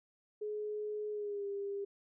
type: tone with pitch glide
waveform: sine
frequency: 421.8 to 400.4 Hz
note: G#4 to G4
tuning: +27 to +37 cents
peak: -36 dBFS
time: 0.41-1.85 s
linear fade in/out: 10 ms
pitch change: -90 cents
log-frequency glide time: 1.11-1.46 s
effects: none